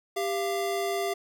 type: tone pair together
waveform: square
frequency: 395.7 / 688 Hz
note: G4 / F5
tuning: +16 / -26 cents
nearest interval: minor seventh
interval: 958 cents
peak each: -30 / -31 dBFS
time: 0.16-1.14 s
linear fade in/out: 10 ms
effects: none